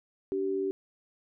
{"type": "tone pair together", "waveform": "sine", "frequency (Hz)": [289.1, 385.9], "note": ["D4", "G4"], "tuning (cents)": [-27, -27], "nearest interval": "perfect fourth", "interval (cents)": 500, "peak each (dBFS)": [-35, -28], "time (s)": [0.32, 0.71], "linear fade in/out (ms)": 0, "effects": []}